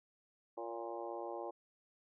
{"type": "harmonic tone with a mistuned harmonic", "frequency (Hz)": 116.54, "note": "A#2", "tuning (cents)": 0, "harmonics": [3, 4, 5, 6, 7, 8, 9], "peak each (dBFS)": [-46, -48, -46, -51, -47, -54, -53], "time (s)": [0.57, 1.51], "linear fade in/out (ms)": 10, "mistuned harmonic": 5, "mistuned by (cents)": -28, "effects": []}